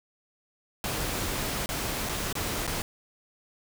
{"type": "noise with dropouts", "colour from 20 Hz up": "pink", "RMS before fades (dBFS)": -31, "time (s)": [0.84, 2.82], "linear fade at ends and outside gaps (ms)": 1, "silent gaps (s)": [[1.66, 1.69], [2.09, 2.094], [2.327, 2.353], [2.668, 2.676]], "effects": []}